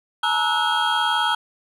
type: tone cluster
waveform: triangle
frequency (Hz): 858 / 937 / 1304 / 1469 / 3249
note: A5 / A#5 / E6 / F#6 / G#7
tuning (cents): -44 / +9 / -19 / -13 / -39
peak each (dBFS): -23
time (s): 0.23-1.35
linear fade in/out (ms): 5
effects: none